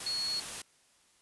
sine tone in noise, 4340 Hz, C#8, 37 cents flat, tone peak -31 dBFS, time 0.06-0.4 s, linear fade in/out 5 ms, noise white, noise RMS -40 dBFS, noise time 0-0.62 s, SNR +6 dB, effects white hiss -66 dBFS RMS until 1.21 s + resampled to 24000 Hz

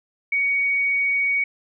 sine tone, 2243 Hz, C#7, 20 cents sharp, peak -18 dBFS, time 0.32-1.44 s, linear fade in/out 5 ms, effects none

